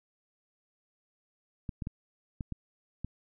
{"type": "clicks", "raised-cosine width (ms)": 5, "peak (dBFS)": -23, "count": 6, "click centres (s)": [1.692, 1.822, 1.871, 2.408, 2.523, 3.046], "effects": []}